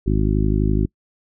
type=harmonic tone; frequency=51.9 Hz; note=G#1; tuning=in tune; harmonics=1 / 2 / 3 / 4 / 5 / 6 / 7; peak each=-19 / -22 / -24 / -25 / -26 / -27 / -27 dBFS; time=0.06-0.86 s; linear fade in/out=10 ms; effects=noise-tail reverb RT60 0.1 s tail -26 dB re dry